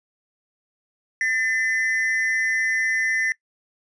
triangle ring-modulated tone, 1908 Hz, A#6, 40 cents sharp, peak -15 dBFS, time 1.21-3.32 s, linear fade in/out 0 ms, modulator 118 Hz, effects noise-tail reverb RT60 0.1 s tail -21 dB re dry + resampled to 22050 Hz

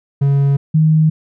triangle / sine tone pair in turn, 139.7 / 156.81 Hz, C#3 / D#3, +14 / +14 cents, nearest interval major second, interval 200 cents, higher second, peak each -8 dBFS, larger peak neither, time 0.21-0.57 / 0.74-1.1 s, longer neither, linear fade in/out 10 ms, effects none

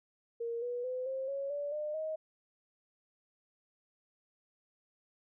sine tone with pitch steps, 466.2 / 486.6 / 507.8 / 530 / 553.1 / 577.3 / 602.5 / 628.8 Hz, A#4 / B4 / B4 / C5 / C#5 / D5 / D5 / D#5, 0 / -26 / +48 / +22 / -4 / -30 / +44 / +18 cents, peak -34 dBFS, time 0.4-2.16 s, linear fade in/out 10 ms, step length 220 ms, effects none

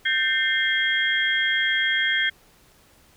sine tone cluster, 1560 / 1799 / 2100 / 3253 Hz, G6 / A6 / C7 / G#7, -9 / +38 / +6 / -37 cents, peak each -25 dBFS, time 0.05-2.3 s, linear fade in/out 10 ms, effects pink hiss -56 dBFS RMS until 3.16 s

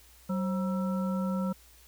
harmonic tone with a mistuned harmonic, 190 Hz, F#3, 46 cents sharp, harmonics 1 / 3 / 5 / 7, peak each -28 / -37 / -43 / -41 dBFS, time 0.29-1.53 s, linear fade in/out 10 ms, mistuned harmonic 3, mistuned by -120 cents, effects added 60 Hz sine -58 dBFS peak until 1.87 s + white hiss -58 dBFS RMS until 1.87 s

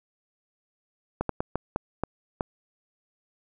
slowing click train, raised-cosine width 1 ms, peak -12 dBFS, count 7, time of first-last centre 1.21-2.408 s, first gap 83 ms, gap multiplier 1.35, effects none

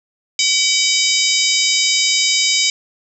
harmonic tone with a mistuned harmonic, 760 Hz, F#5, 46 cents sharp, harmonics 3 / 4 / 5 / 6 / 7 / 8 / 9 / 10, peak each -20 / -22 / -20 / -19 / -24 / -24 / -22 / -24 dBFS, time 0.39-2.7 s, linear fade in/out 2 ms, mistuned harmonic 6, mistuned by +100 cents, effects none

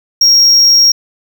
triangle tone, 5588 Hz, F8, in tune, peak -3 dBFS, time 0.21-0.92 s, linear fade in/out 5 ms, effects none

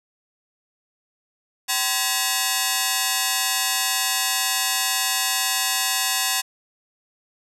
5% pulse ring-modulated tone, 900 Hz, A5, 39 cents sharp, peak -5 dBFS, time 1.68-6.42 s, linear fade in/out 20 ms, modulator 131 Hz, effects none

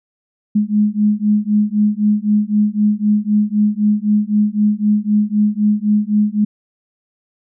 sine beating tone pair, 207.7 / 211.6 Hz, G#3 / G#3, 0 / +33 cents, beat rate 3.9 Hz, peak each -15 / -15 dBFS, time 0.55-6.45 s, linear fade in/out 10 ms, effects none

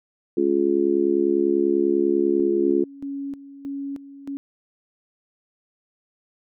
harmonic tone, 70.1 Hz, C#2, 20 cents sharp, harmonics 3 / 4 / 5 / 6, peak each -29 / -24 / -19 / -25 dBFS, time 0.37-2.84 s, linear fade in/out 5 ms
sine tone with tremolo, 278.3 Hz, C#4, 7 cents sharp, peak -27 dBFS, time 2.4-4.37 s, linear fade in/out 0 ms, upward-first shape square, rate 1.6 Hz, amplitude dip 75%
effects none

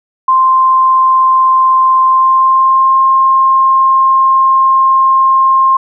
sine tone with pitch glide, 1046 to 1061.8 Hz, C6 to C6, -1 to +25 cents, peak -5 dBFS, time 0.28-5.77 s, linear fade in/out 5 ms, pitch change +26 cents, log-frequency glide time 2.05-3 s, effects none

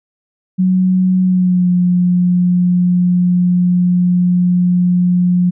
sine tone with pitch glide, 185 to 178.6 Hz, F#3 to F3, 0 to +39 cents, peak -9 dBFS, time 0.58-5.51 s, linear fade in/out 20 ms, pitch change -61 cents, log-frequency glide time 1.23-1.7 s, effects none

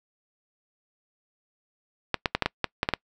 clicks, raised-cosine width 0.3 ms, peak -6 dBFS, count 9, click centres 2.143 / 2.258 / 2.35 / 2.423 / 2.46 / 2.643 / 2.831 / 2.889 / 2.937 s, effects noise-tail reverb RT60 0.1 s tail -26 dB re dry

